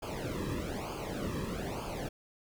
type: noise with flanger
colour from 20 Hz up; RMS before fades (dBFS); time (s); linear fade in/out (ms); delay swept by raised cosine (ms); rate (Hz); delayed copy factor
brown; -37; 0.02-2.09; 10; 0.52 to 1.4; 1.1; -0.9
effects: none